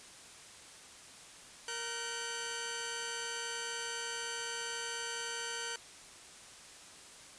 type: tone pair together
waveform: 10% pulse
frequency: 466.2 / 1522.6 Hz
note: A#4 / F#6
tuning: 0 / +49 cents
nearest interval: octave + minor sixth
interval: 2049 cents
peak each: -33 / -31 dBFS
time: 1.68-5.76 s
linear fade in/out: 2 ms
effects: white hiss -53 dBFS RMS until 7.38 s + resampled to 22050 Hz